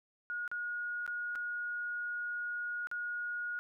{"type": "tone with dropouts", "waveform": "sine", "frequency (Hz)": 1442, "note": "F#6", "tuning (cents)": -45, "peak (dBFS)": -35, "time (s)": [0.3, 3.59], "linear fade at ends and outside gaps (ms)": 0, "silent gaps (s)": [[0.478, 0.515], [1.064, 1.077], [1.353, 1.357], [2.871, 2.914]], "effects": []}